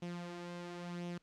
sawtooth tone with flanger, 174.61 Hz, F3, in tune, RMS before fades -44 dBFS, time 0.02-1.18 s, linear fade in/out 5 ms, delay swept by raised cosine 0.32 to 3.82 ms, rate 0.96 Hz, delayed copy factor +0.5, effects pink hiss -75 dBFS RMS until 1.22 s + low-pass 6000 Hz 12 dB/octave

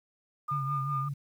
sine tone with tremolo, 1211 Hz, D#6, 47 cents flat, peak -28 dBFS, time 0.48-1.09 s, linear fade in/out 10 ms, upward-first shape sine, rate 4.7 Hz, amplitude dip 50%
sine tone with vibrato, 138.59 Hz, C#3, in tune, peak -31 dBFS, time 0.51-1.14 s, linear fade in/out 10 ms, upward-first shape triangle, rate 5.7 Hz, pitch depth 83 cents each way
effects tanh soft clip ceiling -19 dBFS + 10-bit

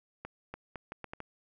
accelerating click train, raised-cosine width 0.5 ms, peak -25 dBFS, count 7, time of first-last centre 0.25-1.204 s, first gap 290 ms, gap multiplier 0.75, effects none

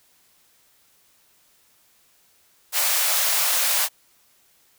white high-pass noise, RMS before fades -21 dBFS, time 2.72-3.89 s, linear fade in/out 50 ms, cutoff 540 Hz, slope 48 dB/octave, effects white hiss -60 dBFS RMS until 4.78 s

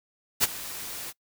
white noise with ADSR envelope, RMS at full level -19 dBFS, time 0.4-1.13 s, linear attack 34 ms, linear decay 26 ms, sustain -18 dB, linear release 38 ms, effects noise-tail reverb RT60 0.1 s tail -22 dB re dry

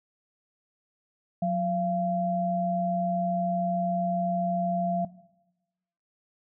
sine tone pair together, 181.35 / 686 Hz, F#3 / F5, -34 / -31 cents, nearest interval octave + major seventh, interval 2303 cents, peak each -26 / -27 dBFS, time 1.42-5.05 s, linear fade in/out 5 ms, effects noise-tail reverb RT60 1.0 s tail -18 dB re dry

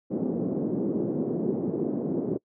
white band-pass noise, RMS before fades -28 dBFS, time 0.1-2.38 s, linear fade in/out 20 ms, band 170 to 390 Hz, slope 24 dB/octave, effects noise-tail reverb RT60 0.1 s tail -24 dB re dry

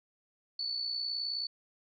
sine tone with amplitude modulation, 4464 Hz, C#8, 11 cents sharp, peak -30 dBFS, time 0.59-1.47 s, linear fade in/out 5 ms, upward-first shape sine, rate 59.4 Hz, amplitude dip 55%, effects none

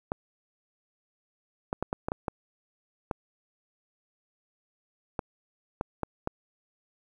clicks, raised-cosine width 1 ms, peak -15 dBFS, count 12, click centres 0.119 / 1.729 / 1.826 / 1.929 / 2.085 / 2.119 / 2.282 / 3.112 / 5.192 / 5.811 / 6.033 / 6.274 s, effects 9-bit

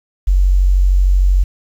sine tone, 46.5 Hz, F#1, 9 cents sharp, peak -8 dBFS, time 0.27-1.44 s, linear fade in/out 10 ms, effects 7-bit

